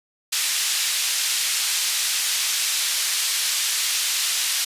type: band-pass noise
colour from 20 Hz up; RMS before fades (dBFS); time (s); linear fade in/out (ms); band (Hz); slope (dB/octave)
pink; -23; 0.32-4.65; 10; 3100 to 11000; 12
effects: resampled to 32000 Hz